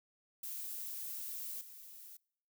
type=noise with level steps; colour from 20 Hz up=violet; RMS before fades=-43 / -53 dBFS; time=0.43-2.17 s; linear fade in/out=5 ms; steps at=1.61 s; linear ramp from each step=2 ms; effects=noise-tail reverb RT60 0.7 s tail -26 dB re dry